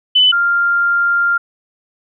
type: tone pair in turn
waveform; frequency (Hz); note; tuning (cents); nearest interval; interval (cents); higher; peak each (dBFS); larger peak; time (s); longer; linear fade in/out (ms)
sine; 3005 / 1395.4; F#7 / F6; +26 / -2; octave + minor second; 1328; first; -7 / -11; first; 0.15-0.32 / 0.32-1.38; second; 10
effects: none